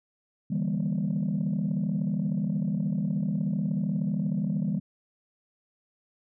sine chord, E half-diminished seventh, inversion third, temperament just, 148.33 / 164.81 / 197.78 / 237.3 Hz, D3 / E3 / G3 / Bb3, +18 / 0 / +16 / +31 cents, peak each -32 / -29 / -27 / -32 dBFS, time 0.5-4.8 s, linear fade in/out 10 ms, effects tanh soft clip ceiling -20 dBFS

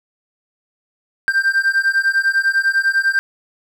triangle beating tone pair, 1570 / 1580 Hz, G6 / G6, +2 / +13 cents, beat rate 10 Hz, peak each -15 / -15 dBFS, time 1.28-3.19 s, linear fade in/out 0 ms, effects none

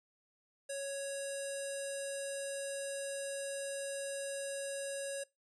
square tone with low-pass filter, 554.4 Hz, C#5, in tune, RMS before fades -40 dBFS, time 0.69-5.24 s, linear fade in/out 10 ms, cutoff 8900 Hz, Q 8.2, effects noise-tail reverb RT60 0.2 s tail -22 dB re dry

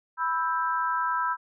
sine chord, E minor, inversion second, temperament just, 988.9 / 1318.5 / 1582.2 Hz, B5 / E6 / G6, +2 / 0 / +16 cents, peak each -27 / -28 / -32 dBFS, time 0.17-1.37 s, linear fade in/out 50 ms, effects none

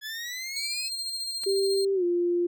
20% pulse exponential sweep, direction up, 1696 to 2600 Hz, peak -28 dBFS, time 0.01-0.9 s, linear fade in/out 50 ms
35% pulse tone with tremolo, 4197 Hz, C8, 5 cents sharp, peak -28 dBFS, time 0.56-1.85 s, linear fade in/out 5 ms, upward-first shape square, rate 14 Hz, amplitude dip 30%
clicks, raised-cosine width 0.2 ms, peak -28 dBFS, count 2, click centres 1.435 / 1.44 s
sine tone with pitch glide, 392 to 349.2 Hz, G4 to F4, 0 to 0 cents, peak -22 dBFS, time 1.46-2.47 s, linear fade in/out 10 ms, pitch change -200 cents, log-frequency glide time 1.94-2.04 s
effects none

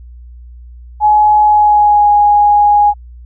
sine tone with pitch glide, 844 to 827.1 Hz, G#5 to G#5, +28 to -7 cents, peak -5 dBFS, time 1-2.94 s, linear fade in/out 50 ms, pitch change -35 cents, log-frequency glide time 1.43-2.09 s, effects added 60 Hz sine -31 dBFS peak until 3.25 s

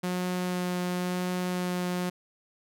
sawtooth tone with vibrato, 180.2 Hz, F#3, 45 cents flat, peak -24 dBFS, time 0.03-2.1 s, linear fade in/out 10 ms, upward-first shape sine, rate 0.95 Hz, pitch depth 9 cents each way, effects none

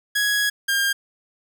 sawtooth tone pair in turn, 1665 / 1607.8 Hz, G#6 / G6, +4 / +43 cents, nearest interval minor second, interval 61 cents, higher first, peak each -15 dBFS, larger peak neither, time 0.15-0.5 / 0.68-0.93 s, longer first, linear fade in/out 10 ms, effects none

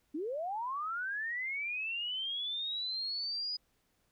sine linear sweep, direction up, 277.2 to 4978 Hz, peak -34 dBFS, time 0.14-3.57 s, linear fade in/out 10 ms, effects pink hiss -75 dBFS RMS until 4.11 s

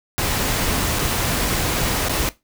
pink noise with dropouts, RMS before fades -21 dBFS, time 0.18-2.29 s, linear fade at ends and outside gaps 0 ms, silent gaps 0.987-0.992 / 2.085-2.095 s, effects noise-tail reverb RT60 0.2 s tail -17 dB re dry

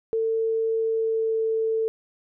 sine tone with pitch glide, 448.4 to 445.3 Hz, A4 to A4, +33 to +21 cents, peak -21 dBFS, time 0.13-1.88 s, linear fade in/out 0 ms, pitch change -12 cents, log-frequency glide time 0.82-1.42 s, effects none

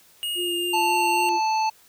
square tone with pitch glide, 2865 to 2753 Hz, F7 to F7, +44 to -25 cents, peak -26 dBFS, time 0.23-1.29 s, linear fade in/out 0 ms, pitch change -69 cents, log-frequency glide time 0.34-0.96 s
sine tone with vibrato, 349.2 Hz, F4, in tune, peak -27 dBFS, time 0.35-1.4 s, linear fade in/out 50 ms, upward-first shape triangle, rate 3.7 Hz, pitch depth 25 cents each way
harmonic tone, 877 Hz, A5, 6 cents flat, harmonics 1 / 3 / 5 / 7, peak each -20 / -32 / -34 / -40 dBFS, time 0.73-1.7 s, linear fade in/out 10 ms
effects white hiss -55 dBFS RMS until 1.88 s

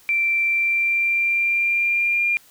sine tone with pitch glide, 2349 to 2400 Hz, D7 to D7, 0 to +37 cents, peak -17 dBFS, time 0.09-2.37 s, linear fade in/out 0 ms, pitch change +37 cents, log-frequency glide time 0.45-2.25 s, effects white hiss -52 dBFS RMS until 2.5 s

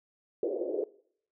pink band-pass noise, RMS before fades -32 dBFS, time 0.43-0.84 s, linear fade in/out 2 ms, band 360 to 530 Hz, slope 48 dB/octave, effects noise-tail reverb RT60 0.6 s tail -20 dB re dry

